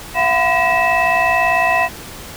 sine tone cluster, 675 / 733 / 1011 / 1911 / 2625 Hz, E5 / F#5 / B5 / A#6 / E7, +41 / -16 / +40 / +43 / -8 cents, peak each -18 dBFS, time 0.14-1.89 s, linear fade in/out 50 ms, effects tanh soft clip ceiling -4 dBFS + pink hiss -33 dBFS RMS until 2.36 s

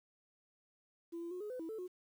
sine tone with pitch steps, 337.3 / 340 / 362.2 / 419.8 / 505 / 326.4 / 440 / 363.3 Hz, E4 / F4 / F#4 / G#4 / B4 / E4 / A4 / F#4, +40 / -46 / -37 / +19 / +39 / -17 / 0 / -32 cents, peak -39 dBFS, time 1.12-1.88 s, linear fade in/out 20 ms, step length 95 ms, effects tanh soft clip ceiling -38 dBFS + 11-bit

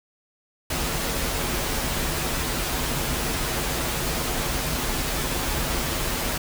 pink noise with comb filter, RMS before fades -26 dBFS, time 0.7-6.38 s, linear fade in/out 5 ms, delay 10 ms, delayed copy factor -0.55, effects none

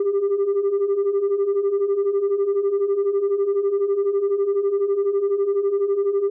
sine beating tone pair, 389.8 / 401.8 Hz, G4 / G4, -10 / +43 cents, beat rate 12 Hz, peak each -22 / -17 dBFS, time 0-6.3 s, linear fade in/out 5 ms, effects tanh soft clip ceiling -15 dBFS

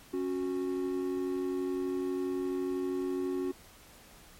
triangle tone pair together, 274.9 / 367 Hz, C#4 / F#4, -14 / -14 cents, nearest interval perfect fourth, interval 500 cents, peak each -32 / -30 dBFS, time 0.13-3.52 s, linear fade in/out 10 ms, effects pink hiss -55 dBFS RMS until 4.39 s + MP3 64 kbps

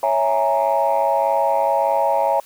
sine chord, A# half-diminished seventh, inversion first, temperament equal, 554.4 / 659.3 / 830.6 / 932.3 Hz, C#5 / E5 / G#5 / A#5, 0 / 0 / 0 / 0 cents, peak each -20 dBFS, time 0.03-2.4 s, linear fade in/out 2 ms, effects tanh soft clip ceiling -8 dBFS + white hiss -48 dBFS RMS until 2.45 s

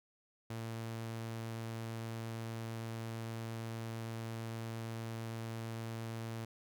sawtooth tone, 113.6 Hz, A#2, 44 cents flat, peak -36 dBFS, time 0.5-6.45 s, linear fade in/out 5 ms, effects none

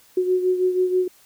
sine beating tone pair, 366.1 / 372.3 Hz, F#4 / F#4, -18 / +11 cents, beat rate 6.2 Hz, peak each -18 / -25 dBFS, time 0.17-1.08 s, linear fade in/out 5 ms, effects white hiss -54 dBFS RMS until 1.25 s

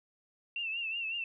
sine tone with vibrato, 2705 Hz, E7, 44 cents sharp, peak -33 dBFS, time 0.56-1.24 s, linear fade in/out 2 ms, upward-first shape triangle, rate 5.4 Hz, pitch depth 88 cents each way, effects none

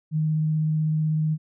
sine tone with vibrato, 155.56 Hz, D#3, in tune, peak -20 dBFS, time 0.11-1.38 s, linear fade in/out 50 ms, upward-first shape triangle, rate 16 Hz, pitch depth 12 cents each way, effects none

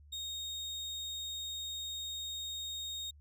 35% pulse tone, 3720 Hz, A#7, 4 cents flat, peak -36 dBFS, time 0.12-3.11 s, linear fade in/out 10 ms, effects added 73 Hz sine -55 dBFS peak until 3.2 s + resampled to 32000 Hz

